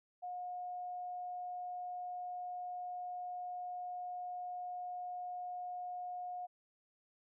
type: tone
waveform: sine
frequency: 720 Hz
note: F#5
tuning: 47 cents flat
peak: -40 dBFS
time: 0.22-6.47 s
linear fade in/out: 20 ms
effects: none